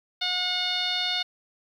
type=tone with low-pass filter; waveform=10% pulse; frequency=724 Hz; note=F#5; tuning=38 cents flat; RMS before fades=-27 dBFS; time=0.21-1.23 s; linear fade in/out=10 ms; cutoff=4000 Hz; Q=5.5; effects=10-bit